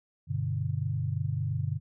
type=chord; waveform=sine; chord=G major; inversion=none; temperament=equal; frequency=98 / 123.47 / 146.83 Hz; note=G2 / B2 / D3; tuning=0 / 0 / 0 cents; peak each=-32 dBFS; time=0.27-1.8 s; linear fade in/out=50 ms; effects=none